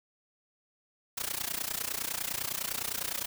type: noise with amplitude modulation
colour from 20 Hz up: white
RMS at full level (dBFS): -31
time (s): 1.17-3.26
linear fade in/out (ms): 10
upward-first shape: sine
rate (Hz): 29.9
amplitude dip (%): 90
effects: none